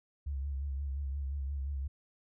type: tone with vibrato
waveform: sine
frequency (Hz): 69.3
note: C#2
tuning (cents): 0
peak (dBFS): -33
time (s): 0.26-1.88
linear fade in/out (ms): 10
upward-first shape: sine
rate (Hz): 5.7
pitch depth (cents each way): 63
effects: none